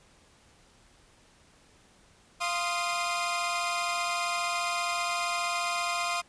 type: tone cluster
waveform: sawtooth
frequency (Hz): 695 / 1047 / 1242 / 2449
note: F5 / C6 / D#6 / D#7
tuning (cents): -9 / +1 / -3 / -28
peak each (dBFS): -29 / -29 / -31 / -32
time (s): 2.4-6.22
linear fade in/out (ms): 20
effects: pink hiss -60 dBFS RMS until 6.28 s + resampled to 22050 Hz